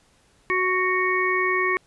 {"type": "harmonic tone", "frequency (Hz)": 370, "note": "F#4", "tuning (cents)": 0, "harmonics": [1, 3, 5, 6], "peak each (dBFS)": [-25, -25, -25, -25], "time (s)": [0.5, 1.77], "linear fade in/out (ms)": 0, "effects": ["pink hiss -60 dBFS RMS until 1.86 s", "resampled to 24000 Hz"]}